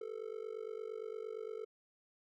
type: tone with amplitude modulation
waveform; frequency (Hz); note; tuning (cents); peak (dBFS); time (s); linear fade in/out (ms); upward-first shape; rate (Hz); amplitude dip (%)
triangle; 440; A4; 0; -35; 0.01-1.65; 5; sine; 48.7; 95
effects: none